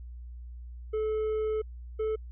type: tone pair in turn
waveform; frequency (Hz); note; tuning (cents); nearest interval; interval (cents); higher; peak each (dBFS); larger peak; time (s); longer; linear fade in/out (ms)
triangle; 433 / 435.5; A4 / A4; -28 / -18; unison; 10; second; -25; neither; 0.93-1.62 / 1.99-2.16; first; 10
effects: added 60 Hz sine -40 dBFS peak until 2.31 s + resampled to 8000 Hz